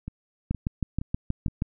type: two click trains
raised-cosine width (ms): 5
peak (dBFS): -21 / -13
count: 4 / 8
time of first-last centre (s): 0.08-1.482 / 0.51-1.621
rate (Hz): 2.14 / 6.3
effects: none